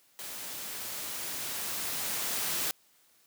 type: noise with level ramp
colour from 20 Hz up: white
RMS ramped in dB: -41 to -31 dBFS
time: 0.19-2.71 s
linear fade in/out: 0 ms
effects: white hiss -65 dBFS RMS until 3.26 s + high-pass 100 Hz 12 dB/octave